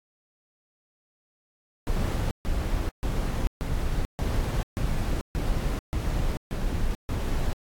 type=noise bursts; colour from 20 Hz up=brown; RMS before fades=-26 dBFS; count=10; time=1.87-7.53 s; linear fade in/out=0 ms; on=440 ms; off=140 ms; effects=AAC 64 kbps